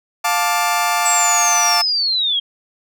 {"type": "chord", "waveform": "sawtooth", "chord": "D minor", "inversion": "first", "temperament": "just", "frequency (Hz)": [704.8, 881, 1174.7], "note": ["F5", "A5", "D6"], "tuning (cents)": [16, 2, 0], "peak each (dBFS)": -16, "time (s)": [0.24, 1.82], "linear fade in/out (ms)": 10}
{"type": "linear sweep", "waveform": "sine", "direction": "down", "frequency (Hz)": [7810, 3200], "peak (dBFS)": -15, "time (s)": [1.05, 2.4], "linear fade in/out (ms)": 10}
{"effects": []}